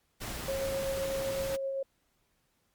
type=noise; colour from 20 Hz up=pink; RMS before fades=-39 dBFS; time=0.2-1.57 s; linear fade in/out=20 ms
type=tone with tremolo; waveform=sine; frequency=542 Hz; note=C#5; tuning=39 cents flat; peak=-30 dBFS; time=0.48-1.83 s; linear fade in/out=5 ms; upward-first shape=sine; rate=7.8 Hz; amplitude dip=25%
effects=pink hiss -74 dBFS RMS until 2.74 s + Opus 48 kbps